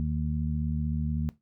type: harmonic tone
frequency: 76.1 Hz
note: D#2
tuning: 38 cents flat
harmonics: 1 / 2 / 3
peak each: -30 / -30 / -32 dBFS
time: 0-1.29 s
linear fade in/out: 0 ms
effects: noise-tail reverb RT60 0.2 s tail -18 dB re dry